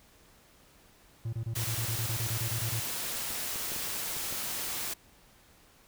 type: tone bursts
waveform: triangle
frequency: 113.7 Hz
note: A#2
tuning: 43 cents flat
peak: -29 dBFS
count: 15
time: 1.25-2.799 s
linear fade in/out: 5 ms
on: 79 ms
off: 26 ms
type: noise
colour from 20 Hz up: white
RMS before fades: -35 dBFS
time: 1.55-4.94 s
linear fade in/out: 10 ms
type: clicks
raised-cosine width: 2 ms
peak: -31 dBFS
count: 6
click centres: 3.306 / 3.559 / 3.719 / 3.763 / 4.167 / 4.326 s
effects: pink hiss -60 dBFS RMS until 5.87 s